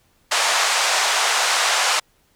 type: band-pass noise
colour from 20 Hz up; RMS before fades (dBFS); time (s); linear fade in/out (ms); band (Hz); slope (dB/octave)
pink; -19; 0.31-2; 10; 690 to 8400; 24
effects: pink hiss -61 dBFS RMS until 2.35 s